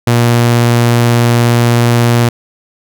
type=tone; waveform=sawtooth; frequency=118.9 Hz; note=A#2; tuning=35 cents sharp; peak=-3 dBFS; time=0.07-2.29 s; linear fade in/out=5 ms; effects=none